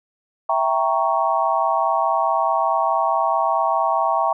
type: chord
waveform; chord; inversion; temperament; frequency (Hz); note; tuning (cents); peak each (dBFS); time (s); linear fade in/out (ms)
sine; E diminished seventh; none; equal; 659.3 / 784 / 932.3 / 1108.7; E5 / G5 / Bb5 / Db6; 0 / 0 / 0 / 0; -22; 0.49-4.33; 5
effects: none